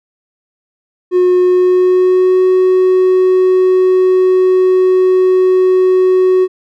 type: tone with pitch glide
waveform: triangle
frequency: 362.2 to 370.9 Hz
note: F#4 to F#4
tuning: -37 to +4 cents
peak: -4 dBFS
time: 1.11-6.48 s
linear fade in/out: 50 ms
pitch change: +41 cents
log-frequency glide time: 1.4-2.43 s
effects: tanh soft clip ceiling 0 dBFS